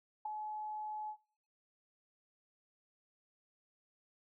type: tone with ADSR envelope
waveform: sine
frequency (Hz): 853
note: G#5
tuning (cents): +46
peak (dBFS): -33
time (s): 0.25-1.17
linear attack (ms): 8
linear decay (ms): 4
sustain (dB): -6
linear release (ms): 78
effects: noise-tail reverb RT60 0.6 s tail -24 dB re dry